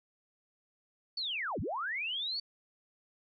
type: linear two-way sweep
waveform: sine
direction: down then up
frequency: 4577 to 58.27 to 4577 Hz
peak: -33 dBFS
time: 1.17-2.4 s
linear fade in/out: 5 ms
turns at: 1.6 s
effects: none